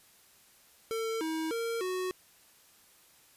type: tone with pitch steps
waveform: square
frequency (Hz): 449.3 / 319.4 / 460.7 / 369.2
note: A4 / D#4 / A#4 / F#4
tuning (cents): +36 / +45 / -20 / -4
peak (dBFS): -32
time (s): 0.91-2.11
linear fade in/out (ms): 0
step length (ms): 300
effects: white hiss -61 dBFS RMS until 3.36 s + resampled to 32000 Hz